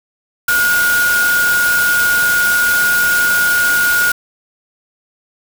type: tone in noise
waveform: sine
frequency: 1439 Hz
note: F#6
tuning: 49 cents flat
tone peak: -11 dBFS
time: 0.48-4.12 s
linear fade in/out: 5 ms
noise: white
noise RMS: -20 dBFS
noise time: 0.48-4.12 s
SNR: +6 dB
effects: none